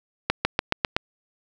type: accelerating click train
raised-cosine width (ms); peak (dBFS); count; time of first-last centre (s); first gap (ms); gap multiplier
0.3; -3; 6; 0.3-0.965; 150; 0.94
effects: none